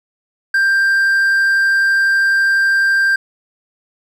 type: tone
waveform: triangle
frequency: 1583 Hz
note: G6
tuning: 17 cents sharp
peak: -9 dBFS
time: 0.54-3.16 s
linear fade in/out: 5 ms
effects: none